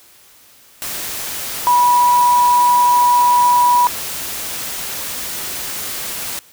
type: tone in noise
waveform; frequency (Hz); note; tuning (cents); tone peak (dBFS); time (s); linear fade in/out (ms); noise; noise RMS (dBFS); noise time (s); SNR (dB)
sine; 976; B5; -21; -9; 1.67-3.87; 0; white; -25; 0.82-6.39; +13
effects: white hiss -47 dBFS RMS until 6.52 s